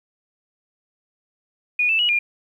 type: tone with pitch steps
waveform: sine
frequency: 2456 / 2644 / 2910 / 2409 Hz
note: D#7 / E7 / F#7 / D7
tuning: -23 / +5 / -29 / +43 cents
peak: -16 dBFS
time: 1.79-2.19 s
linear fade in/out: 5 ms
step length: 100 ms
effects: 9-bit